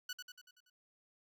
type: tone with echo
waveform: 15% pulse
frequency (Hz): 1480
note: F#6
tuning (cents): 0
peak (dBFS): -33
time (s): 0.09-0.13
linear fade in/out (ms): 5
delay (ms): 95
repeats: 6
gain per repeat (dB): -5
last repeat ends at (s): 0.7
effects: none